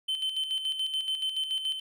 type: tone with tremolo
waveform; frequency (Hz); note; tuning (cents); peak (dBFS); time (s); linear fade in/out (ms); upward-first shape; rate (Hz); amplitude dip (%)
triangle; 3074; G7; -35; -25; 0.08-1.8; 10; square; 7; 55
effects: none